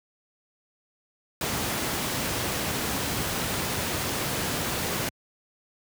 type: noise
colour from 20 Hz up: pink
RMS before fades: -28 dBFS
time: 1.41-5.09 s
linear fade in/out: 2 ms
effects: high-pass 80 Hz 12 dB/octave